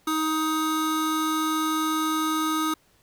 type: tone pair together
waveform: square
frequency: 314.3 / 1255 Hz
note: D#4 / D#6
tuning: +18 / +15 cents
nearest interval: 2 octaves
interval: 2397 cents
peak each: -26 / -27 dBFS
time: 0.07-2.74 s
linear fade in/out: 5 ms
effects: pink hiss -62 dBFS RMS until 3.02 s